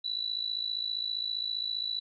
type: tone with amplitude modulation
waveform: sine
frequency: 3955 Hz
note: B7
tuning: 2 cents sharp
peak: -27 dBFS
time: 0.04-2 s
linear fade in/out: 10 ms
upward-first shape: sine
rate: 55.1 Hz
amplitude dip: 80%
effects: none